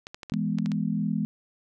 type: clicks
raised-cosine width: 0.2 ms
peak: -21 dBFS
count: 8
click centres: 0.069 / 0.145 / 0.232 / 0.298 / 0.338 / 0.586 / 0.66 / 0.718 s
type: chord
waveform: sine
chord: E major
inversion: none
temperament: equal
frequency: 164.81 / 207.7 / 246.9 Hz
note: E3 / G#3 / B3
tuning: 0 / 0 / 0 cents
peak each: -29 / -27 / -31 dBFS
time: 0.32-1.25 s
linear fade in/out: 0 ms
effects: none